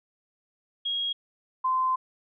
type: tone pair in turn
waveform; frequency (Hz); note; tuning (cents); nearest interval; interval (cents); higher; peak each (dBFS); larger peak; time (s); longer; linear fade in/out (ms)
sine; 3283 / 1034.1; G#7 / C6; -21 / -21; octave + minor sixth; 2000; first; -26 / -22; second; 0.85-1.13 / 1.64-1.96; second; 10
effects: none